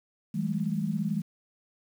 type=tone cluster; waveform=sine; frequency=162.7 / 196.3 / 214.2 Hz; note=E3 / G3 / A3; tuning=-22 / +3 / -46 cents; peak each=-31 dBFS; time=0.34-1.22 s; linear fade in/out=10 ms; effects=9-bit